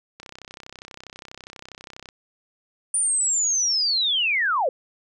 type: click train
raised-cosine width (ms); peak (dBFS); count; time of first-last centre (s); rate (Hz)
0.2; -22; 62; 0.2-2.089; 32.3
type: linear sweep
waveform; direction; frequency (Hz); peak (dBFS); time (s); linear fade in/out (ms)
sine; down; 9400 to 468; -19; 2.94-4.69; 2
effects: none